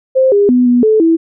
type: tone with pitch steps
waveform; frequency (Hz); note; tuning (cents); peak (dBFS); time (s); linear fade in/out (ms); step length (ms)
sine; 524 / 405.9 / 248.6 / 244.2 / 434.9 / 328.1; C5 / G#4 / B3 / B3 / A4 / E4; +2 / -40 / +12 / -19 / -20 / -8; -6; 0.15-1.17; 20; 170
effects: none